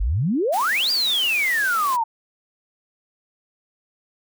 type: exponential two-way sweep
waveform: sine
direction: up then down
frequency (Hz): 43.04 to 4877 to 874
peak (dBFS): -18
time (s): 0-2.04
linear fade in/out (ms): 10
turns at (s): 0.91
type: high-pass noise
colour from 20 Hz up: white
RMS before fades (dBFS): -33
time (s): 0.52-1.97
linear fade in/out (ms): 20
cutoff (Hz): 170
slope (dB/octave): 96
effects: none